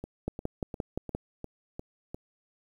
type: two click trains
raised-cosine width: 2 ms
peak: -17 / -24 dBFS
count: 6 / 7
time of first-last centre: 0.28-1.15 / 0.04-2.145 s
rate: 5.75 / 2.85 Hz
effects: 9-bit